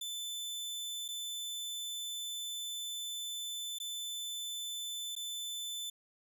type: tone with dropouts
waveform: sawtooth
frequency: 3520 Hz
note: A7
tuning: in tune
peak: -35 dBFS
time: 0.01-5.9 s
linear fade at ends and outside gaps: 5 ms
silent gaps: 1.081-1.086 / 3.786-3.8 / 5.153-5.163 s
effects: none